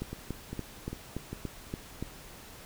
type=two click trains; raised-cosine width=3 ms; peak=-24 / -21 dBFS; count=4 / 8; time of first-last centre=0.13-1.33 / 0.02-2.026 s; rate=2.5 / 3.49 Hz; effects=pink hiss -49 dBFS RMS until 2.65 s

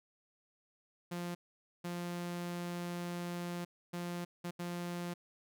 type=tone bursts at uneven times; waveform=sawtooth; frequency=174.61 Hz; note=F3; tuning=in tune; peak=-34 dBFS; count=5; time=1.11-1.35 / 1.84-3.65 / 3.93-4.25 / 4.44-4.51 / 4.59-5.14 s; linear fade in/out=10 ms; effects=none

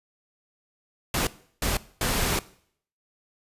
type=noise bursts at uneven times; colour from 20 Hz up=pink; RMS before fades=-25 dBFS; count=3; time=1.14-1.27 / 1.62-1.77 / 2.01-2.39 s; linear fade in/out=2 ms; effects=noise-tail reverb RT60 0.6 s tail -19 dB re dry + resampled to 32000 Hz

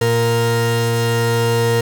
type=tone pair together; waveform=40% pulse; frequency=116.44 / 466.2 Hz; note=A#2 / A#4; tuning=-2 / 0 cents; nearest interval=2 octaves; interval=2402 cents; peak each=-16 dBFS; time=0.01-1.81 s; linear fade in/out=5 ms; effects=none

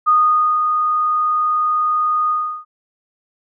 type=tone with ADSR envelope; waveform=sine; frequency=1234 Hz; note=D#6; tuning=15 cents flat; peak=-9 dBFS; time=0.06-2.65 s; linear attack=24 ms; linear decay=510 ms; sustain=-5 dB; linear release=350 ms; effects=none

